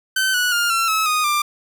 sawtooth tone with pitch steps, 1535 / 1470.8 / 1409.2 / 1350.3 / 1293.8 / 1239.6 / 1187.8 Hz, G6 / F#6 / F6 / E6 / E6 / D#6 / D6, -37 / -11 / +15 / +41 / -33 / -7 / +19 cents, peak -13 dBFS, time 0.16-1.42 s, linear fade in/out 5 ms, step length 180 ms, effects none

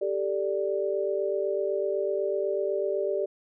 sine chord, G suspended second, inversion none, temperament equal, 392 / 440 / 587.3 Hz, G4 / A4 / D5, 0 / 0 / 0 cents, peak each -28 / -32 / -29 dBFS, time 0.01-3.26 s, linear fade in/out 10 ms, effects none

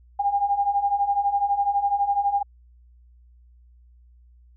sine beating tone pair, 798 / 810 Hz, G5 / G#5, +31 / -43 cents, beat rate 12 Hz, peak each -25 / -21 dBFS, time 0.19-2.43 s, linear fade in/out 10 ms, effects added 60 Hz sine -50 dBFS peak until 4.56 s

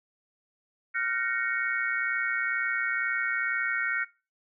sine chord, Gb major seventh, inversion third, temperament equal with one note detuned, 1396.9 / 1519 / 1864.7 / 2217 Hz, F6 / Gb6 / Bb6 / Db7, 0 / +45 / 0 / 0 cents, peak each -32 dBFS, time 0.94-4.05 s, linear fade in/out 20 ms, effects noise-tail reverb RT60 0.3 s tail -19 dB re dry

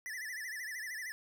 square tone with vibrato, 1864.7 Hz, A#6, in tune, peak -40 dBFS, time 0.06-1.12 s, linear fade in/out 0 ms, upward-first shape sine, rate 13 Hz, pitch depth 150 cents each way, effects none

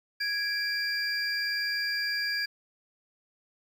triangle tone cluster, 1658 / 2341 / 4760 Hz, G#6 / D7 / D8, -3 / -6 / +22 cents, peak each -29 / -36 / -30 dBFS, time 0.2-2.46 s, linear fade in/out 10 ms, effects 10-bit

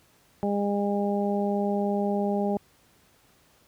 harmonic tone, 202.6 Hz, G#3, 43 cents flat, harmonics 1 / 2 / 3 / 4, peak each -26 / -29 / -31 / -32 dBFS, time 0.43-2.57 s, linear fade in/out 0 ms, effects pink hiss -61 dBFS RMS until 3.67 s + high-pass 60 Hz 12 dB/octave

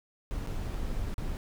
brown noise with dropouts, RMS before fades -33 dBFS, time 0.31-1.37 s, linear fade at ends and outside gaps 0 ms, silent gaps 0.465-0.473 / 0.744-0.749 / 1.142-1.181 s, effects none

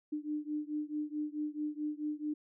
sine beating tone pair, 298.6 / 303.2 Hz, D4 / D#4, +29 / -45 cents, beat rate 4.6 Hz, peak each -37 / -38 dBFS, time 0.12-2.34 s, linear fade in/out 10 ms, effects none

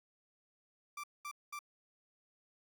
30% pulse tone bursts, 1174.7 Hz, D6, in tune, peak -39 dBFS, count 3, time 0.97-1.591 s, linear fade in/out 5 ms, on 67 ms, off 210 ms, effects none

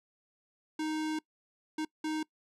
square tone bursts at uneven times, 311.1 Hz, D#4, in tune, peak -32 dBFS, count 3, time 0.79-1.19 / 1.78-1.85 / 2.04-2.23 s, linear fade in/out 5 ms, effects noise-tail reverb RT60 0.1 s tail -23 dB re dry + low-pass 8000 Hz 12 dB/octave

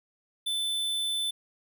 square tone, 3520 Hz, A7, in tune, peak -28 dBFS, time 0.46-1.31 s, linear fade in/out 10 ms, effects none

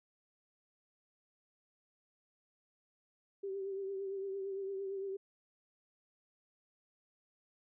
sine tone with vibrato, 390 Hz, G4, 9 cents flat, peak -37 dBFS, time 3.43-5.17 s, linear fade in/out 10 ms, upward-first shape triangle, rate 8.8 Hz, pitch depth 45 cents each way, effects none

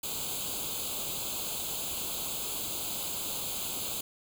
white noise with comb filter, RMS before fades -35 dBFS, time 0.03-4.01 s, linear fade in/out 5 ms, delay 0.27 ms, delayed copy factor +0.95, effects none

